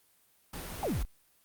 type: noise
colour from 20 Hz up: pink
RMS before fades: -41 dBFS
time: 0.53-1.03 s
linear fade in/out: 5 ms
type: exponential sweep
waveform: sine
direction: down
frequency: 884 to 31.03 Hz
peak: -29 dBFS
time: 0.83-1.05 s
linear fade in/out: 0 ms
effects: white hiss -67 dBFS RMS until 1.44 s + Opus 32 kbps